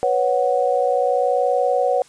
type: chord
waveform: sine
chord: B suspended second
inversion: none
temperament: equal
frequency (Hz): 493.9 / 554.4 / 740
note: B4 / C#5 / F#5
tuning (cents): 0 / 0 / 0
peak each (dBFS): -20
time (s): 0.03-2.02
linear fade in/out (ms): 0
effects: white hiss -50 dBFS RMS until 2.08 s + resampled to 22050 Hz